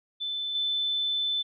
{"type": "tone with level steps", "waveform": "sine", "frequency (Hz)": 3520, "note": "A7", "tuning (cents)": 0, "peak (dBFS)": [-29, -25], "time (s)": [0.2, 1.43], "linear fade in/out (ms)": 20, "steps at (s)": 0.55, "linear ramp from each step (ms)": 2, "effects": []}